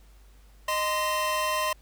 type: tone cluster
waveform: 45% pulse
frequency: 618 / 1037 / 1874 / 2701 Hz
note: D#5 / C6 / A#6 / E7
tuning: -12 / -16 / +9 / +42 cents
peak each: -31 / -27 / -36 / -35 dBFS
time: 0.68-1.73 s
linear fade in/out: 5 ms
effects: added 50 Hz sine -51 dBFS peak until 1.81 s + pink hiss -62 dBFS RMS until 1.81 s